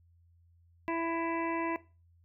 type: harmonic tone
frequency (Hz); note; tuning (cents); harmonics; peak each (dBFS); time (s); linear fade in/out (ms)
332.1; E4; +13; 1 / 2 / 3 / 5 / 6 / 7 / 8; -33 / -38 / -36 / -46 / -42 / -46 / -46; 0.88-1.76; 0
effects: noise-tail reverb RT60 0.3 s tail -18 dB re dry + added 85 Hz sine -61 dBFS peak until 2.24 s